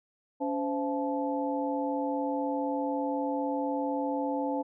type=tone cluster; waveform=sine; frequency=282.8 / 518 / 678 / 866 Hz; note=C#4 / C5 / E5 / A5; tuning=+35 / -17 / +49 / -28 cents; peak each=-31 / -33 / -39 / -34 dBFS; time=0.4-4.63 s; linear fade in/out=20 ms; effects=none